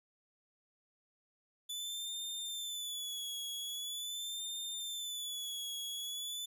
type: tone with vibrato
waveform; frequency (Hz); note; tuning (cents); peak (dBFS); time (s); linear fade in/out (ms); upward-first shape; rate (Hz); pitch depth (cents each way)
sawtooth; 3473; A7; -23; -36; 1.69-6.46; 10; sine; 0.43; 69
effects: none